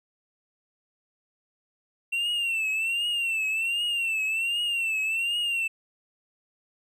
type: tone with vibrato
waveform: triangle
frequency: 2718 Hz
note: F7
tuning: 48 cents flat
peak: -23 dBFS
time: 2.12-5.68 s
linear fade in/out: 10 ms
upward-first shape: triangle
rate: 1.3 Hz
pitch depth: 110 cents each way
effects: none